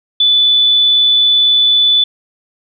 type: tone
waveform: sine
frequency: 3482 Hz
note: A7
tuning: 19 cents flat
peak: -7 dBFS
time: 0.2-2.04 s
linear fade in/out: 5 ms
effects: none